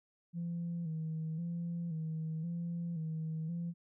sine tone with vibrato, 164.81 Hz, E3, in tune, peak -34 dBFS, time 0.33-3.74 s, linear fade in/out 50 ms, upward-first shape square, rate 0.95 Hz, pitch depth 60 cents each way, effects tanh soft clip ceiling -32 dBFS

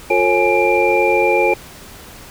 sine tone cluster, 356.8 / 449.6 / 542 / 837 / 2376 Hz, F4 / A4 / C#5 / G#5 / D7, +37 / +37 / -39 / +13 / +20 cents, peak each -18 dBFS, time 0.1-1.54 s, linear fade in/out 5 ms, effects pink hiss -38 dBFS RMS until 2.3 s

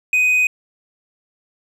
triangle tone, 2500 Hz, D#7, 8 cents sharp, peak -11 dBFS, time 0.13-0.47 s, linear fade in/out 2 ms, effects resampled to 32000 Hz

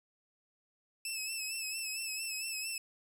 15% pulse tone with vibrato, 2616 Hz, E7, 14 cents flat, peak -29 dBFS, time 1.05-2.78 s, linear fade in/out 2 ms, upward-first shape sine, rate 4.4 Hz, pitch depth 50 cents each way, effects 11-bit

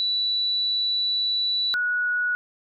sine tone pair in turn, 3951 / 1463 Hz, B7 / F#6, 0 / -20 cents, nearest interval octave + perfect fourth, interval 1720 cents, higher first, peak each -21 dBFS, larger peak neither, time 0-1.74 / 1.74-2.35 s, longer first, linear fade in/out 0 ms, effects none

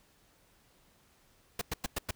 pink noise bursts, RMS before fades -33 dBFS, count 5, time 1.59-2.11 s, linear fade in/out 5 ms, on 24 ms, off 100 ms, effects pink hiss -66 dBFS RMS until 2.15 s

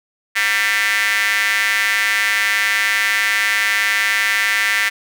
square tone with high-pass filter, 105.2 Hz, G#2, 23 cents sharp, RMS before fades -17 dBFS, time 0.35-4.9 s, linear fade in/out 20 ms, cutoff 1900 Hz, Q 4.5, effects none

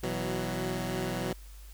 15% pulse chord, B suspended fourth, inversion none, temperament equal with one note detuned, 123.47 / 164.81 / 186.71 Hz, B2 / E3 / F#3, 0 / 0 / +16 cents, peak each -29 / -30 / -28 dBFS, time 0.03-1.33 s, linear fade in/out 5 ms, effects added 50 Hz sine -45 dBFS peak until 1.73 s + white hiss -57 dBFS RMS until 1.73 s

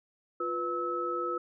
sine tone cluster, 349.9 / 494.1 / 1297 Hz, F4 / B4 / E6, +3 / +1 / -28 cents, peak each -35 / -36 / -32 dBFS, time 0.4-1.38 s, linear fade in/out 5 ms, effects none

